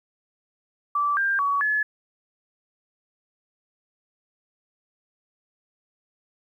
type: tone with pitch steps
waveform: sine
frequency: 1162 / 1592 / 1129 / 1711 Hz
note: D6 / G6 / C#6 / A6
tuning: -19 / +26 / +31 / -49 cents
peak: -20 dBFS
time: 0.95-1.83 s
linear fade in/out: 5 ms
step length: 220 ms
effects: 10-bit